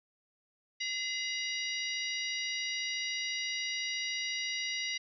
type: harmonic tone with a mistuned harmonic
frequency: 954 Hz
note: A#5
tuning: 40 cents sharp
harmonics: 2 / 3 / 4 / 5 / 6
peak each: -37 / -39 / -40 / -41 / -42 dBFS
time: 0.8-4.98 s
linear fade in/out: 10 ms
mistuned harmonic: 2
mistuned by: +120 cents
effects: none